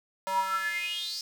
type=tone with high-pass filter sweep; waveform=square; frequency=190.9 Hz; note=G3; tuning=46 cents flat; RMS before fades=-31 dBFS; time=0.27-1.21 s; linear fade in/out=0 ms; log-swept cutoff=760 to 5200 Hz; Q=9.7; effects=none